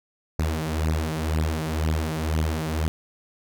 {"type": "beating tone pair", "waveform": "sawtooth", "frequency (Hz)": [77.78, 79.78], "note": ["D#2", "D#2"], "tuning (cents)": [0, 44], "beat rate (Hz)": 2, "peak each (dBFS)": [-22, -22], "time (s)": [0.39, 2.88], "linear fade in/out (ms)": 0, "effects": []}